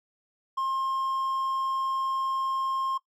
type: tone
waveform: triangle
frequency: 1065 Hz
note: C6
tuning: 30 cents sharp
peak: -24 dBFS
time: 0.57-2.98 s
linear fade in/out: 10 ms
effects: noise-tail reverb RT60 0.1 s tail -19 dB re dry